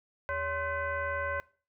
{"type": "tone with frequency modulation", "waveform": "sine", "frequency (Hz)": 1046.5, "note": "C6", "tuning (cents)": 0, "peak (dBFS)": -30, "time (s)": [0.29, 1.4], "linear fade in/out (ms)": 0, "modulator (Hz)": 483, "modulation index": 1.6, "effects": ["noise-tail reverb RT60 0.4 s tail -21 dB re dry"]}